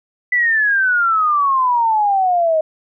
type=exponential sweep; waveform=sine; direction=down; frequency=2000 to 620 Hz; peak=-12 dBFS; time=0.32-2.61 s; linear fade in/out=5 ms; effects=none